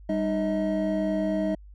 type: tone cluster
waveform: triangle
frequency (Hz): 196.9 / 306.7 / 635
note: G3 / D#4 / D#5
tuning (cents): +8 / -25 / +35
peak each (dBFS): -26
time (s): 0.09-1.55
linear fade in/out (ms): 5
effects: added 50 Hz sine -44 dBFS peak until 1.74 s